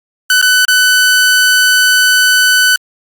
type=tone with dropouts; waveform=sawtooth; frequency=1500 Hz; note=F#6; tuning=23 cents sharp; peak=-3 dBFS; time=0.3-2.76 s; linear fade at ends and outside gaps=2 ms; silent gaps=0.415-0.425 / 0.651-0.682 s; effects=Opus 48 kbps